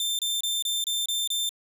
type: tone bursts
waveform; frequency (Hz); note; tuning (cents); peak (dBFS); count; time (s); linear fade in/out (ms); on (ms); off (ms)
sawtooth; 3576; A7; +27; -22; 7; 0-1.492; 2; 190; 27
effects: none